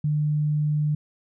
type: tone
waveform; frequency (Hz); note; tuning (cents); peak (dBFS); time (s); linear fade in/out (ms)
sine; 150; D3; +37; -20; 0.04-0.95; 5
effects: none